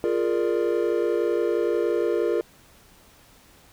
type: chord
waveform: triangle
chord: Bb dominant seventh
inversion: second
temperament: equal with one note detuned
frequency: 349.2 / 415.3 / 466.2 / 592.4 Hz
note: F4 / Ab4 / Bb4 / D5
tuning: 0 / 0 / 0 / +15 cents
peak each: -23 / -25 / -23 / -29 dBFS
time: 0.04-2.41 s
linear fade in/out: 0 ms
effects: pink hiss -54 dBFS RMS until 3.72 s